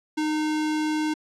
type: tone with sample-and-hold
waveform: sine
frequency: 308.1 Hz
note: D#4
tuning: 17 cents flat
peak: -22 dBFS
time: 0.17-1.14 s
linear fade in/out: 10 ms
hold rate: 1225 Hz
effects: low-pass 7000 Hz 12 dB/octave